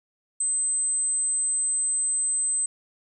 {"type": "tone", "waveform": "sine", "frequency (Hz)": 8180, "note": "C9", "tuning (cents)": -40, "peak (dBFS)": -22, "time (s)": [0.4, 2.66], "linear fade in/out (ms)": 5, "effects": []}